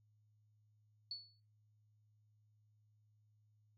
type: tone with exponential decay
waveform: sine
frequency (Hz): 4435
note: C#8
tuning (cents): 0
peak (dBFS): -39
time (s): 1.11-1.4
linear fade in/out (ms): 2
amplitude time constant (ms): 63
effects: noise-tail reverb RT60 0.3 s tail -21 dB re dry + added 106 Hz sine -70 dBFS peak until 3.77 s